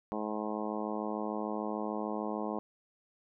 harmonic tone, 106.7 Hz, G#2, 47 cents sharp, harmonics 2 / 3 / 4 / 5 / 6 / 7 / 8 / 9 / 10, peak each -38 / -40 / -41 / -42 / -43 / -43 / -44 / -45 / -45 dBFS, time 0.12-2.59 s, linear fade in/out 0 ms, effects none

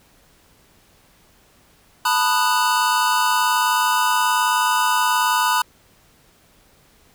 square chord, B dominant seventh, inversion third, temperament just, 889 / 987.8 / 1234.7 / 1481.6 Hz, A5 / B5 / D#6 / F#6, +18 / 0 / -14 / +2 cents, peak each -24 / -20 / -24 / -24 dBFS, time 2.05-5.62 s, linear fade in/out 5 ms, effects pink hiss -55 dBFS RMS until 7.14 s

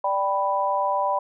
sine chord, G major, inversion second, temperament equal, 587.3 / 784 / 987.8 Hz, D5 / G5 / B5, 0 / 0 / 0 cents, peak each -26 / -26 / -23 dBFS, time 0.04-1.19 s, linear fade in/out 5 ms, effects none

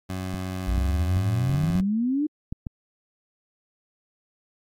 20% pulse tone with pitch glide, 93.2 to 92.24 Hz, F#2 to F#2, +13 to -5 cents, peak -24 dBFS, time 0.09-1.81 s, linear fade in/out 10 ms, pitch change -18 cents, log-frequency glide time 0.25-1.15 s
clicks, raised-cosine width 5 ms, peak -19 dBFS, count 11, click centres 0.343 / 0.78 / 1.17 / 1.497 / 1.545 / 1.639 / 1.703 / 1.755 / 1.802 / 2.525 / 2.668 s
sine exponential sweep, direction up, 55 to 310 Hz, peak -21 dBFS, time 0.67-2.27 s, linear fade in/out 10 ms
effects AAC 64 kbps

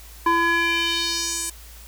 square tone with band-pass filter sweep, 337.1 Hz, E4, 39 cents sharp, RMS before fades -22 dBFS, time 0.26-1.5 s, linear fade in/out 5 ms, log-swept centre 1100 to 9100 Hz, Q 2.4, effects added 56 Hz sine -42 dBFS peak until 1.87 s + white hiss -46 dBFS RMS until 1.87 s

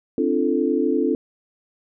sine chord, D minor seventh, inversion third, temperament equal with one note detuned, 261.6 / 293.7 / 342 / 440 Hz, C4 / D4 / F4 / A4, 0 / 0 / -36 / 0 cents, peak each -23 dBFS, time 0.18-1.15 s, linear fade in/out 2 ms, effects none

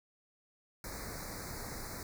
pink band-stop noise, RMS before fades -43 dBFS, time 0.84-2.03 s, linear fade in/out 2 ms, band 2300 to 4000 Hz, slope 96 dB/octave, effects none

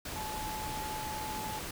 sine tone in noise, 861 Hz, A5, 38 cents flat, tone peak -38 dBFS, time 0.16-1.59 s, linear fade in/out 5 ms, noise pink, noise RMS -40 dBFS, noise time 0.05-1.71 s, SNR -1 dB, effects none

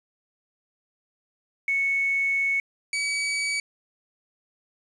sine / sawtooth tone pair in turn, 2211 / 2278 Hz, C#7 / C#7, -5 / +47 cents, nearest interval minor second, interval 52 cents, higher second, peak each -21 dBFS, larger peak neither, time 1.68-2.6 / 2.93-3.6 s, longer first, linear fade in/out 2 ms, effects resampled to 22050 Hz + 8-bit

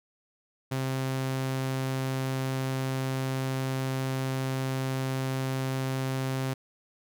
sawtooth tone, 132.2 Hz, C3, 18 cents sharp, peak -24 dBFS, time 0.71-6.54 s, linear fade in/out 10 ms, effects none

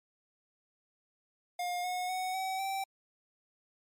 square tone with pitch steps, 711 / 726.8 / 742.9 / 759.4 / 776.2 Hz, F5 / F#5 / F#5 / F#5 / G5, +31 / -31 / +7 / +45 / -17 cents, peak -33 dBFS, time 1.59-2.84 s, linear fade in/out 5 ms, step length 250 ms, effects MP3 96 kbps

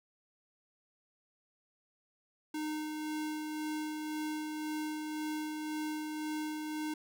square tone with tremolo, 306.8 Hz, D#4, 24 cents flat, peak -35 dBFS, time 2.54-6.94 s, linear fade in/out 5 ms, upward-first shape sine, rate 1.9 Hz, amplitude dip 30%, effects none

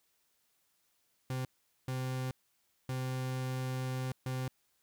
40% pulse tone bursts at uneven times, 129.2 Hz, C3, 21 cents flat, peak -33 dBFS, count 4, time 1.3-1.45 / 1.88-2.31 / 2.89-4.12 / 4.26-4.48 s, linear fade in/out 2 ms, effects white hiss -75 dBFS RMS until 4.82 s

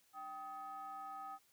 triangle ring-modulated tone, 240.2 Hz, B3, 48 cents flat, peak -40 dBFS, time 0.13-1.39 s, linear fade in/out 50 ms, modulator 1020 Hz, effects white hiss -72 dBFS RMS until 1.52 s

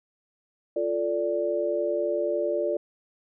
sine chord, D minor, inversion first, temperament equal with one note detuned, 349.2 / 440 / 583.6 Hz, F4 / A4 / D5, 0 / 0 / -11 cents, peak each -29 / -30 / -26 dBFS, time 0.76-2.77 s, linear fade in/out 5 ms, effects none

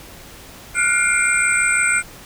sine tone cluster, 1404 / 1470 / 2125 / 2378 / 8080 Hz, F6 / F#6 / C7 / D7 / B8, +9 / -12 / +26 / +21 / +39 cents, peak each -21 dBFS, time 0.74-2.03 s, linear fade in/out 50 ms, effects pink hiss -40 dBFS RMS until 2.25 s

